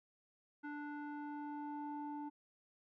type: tone with low-pass filter sweep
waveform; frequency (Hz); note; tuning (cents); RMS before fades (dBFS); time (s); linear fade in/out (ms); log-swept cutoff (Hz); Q
square; 293.7; D4; 0; -45; 0.63-2.3; 20; 1500 to 780; 2.9
effects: none